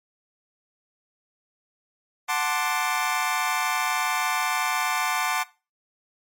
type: chord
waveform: 25% pulse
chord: D dominant seventh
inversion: first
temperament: equal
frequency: 740 / 880 / 1046.5 / 1174.7 Hz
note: F#5 / A5 / C6 / D6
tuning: 0 / 0 / 0 / 0 cents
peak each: -25 dBFS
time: 2.28-5.44 s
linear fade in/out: 20 ms
effects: noise-tail reverb RT60 0.3 s tail -19 dB re dry + MP3 64 kbps